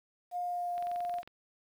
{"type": "tone with pitch glide", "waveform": "sine", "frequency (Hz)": [711, 704.1], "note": ["F5", "F5"], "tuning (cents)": [31, 14], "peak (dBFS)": -32, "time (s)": [0.31, 1.23], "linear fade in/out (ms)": 50, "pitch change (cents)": -17, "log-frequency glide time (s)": [0.41, 0.71]}
{"type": "click train", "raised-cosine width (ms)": 0.3, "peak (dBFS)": -33, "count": 12, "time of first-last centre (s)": [0.78, 1.275], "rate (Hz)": 22.2}
{"effects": ["10-bit"]}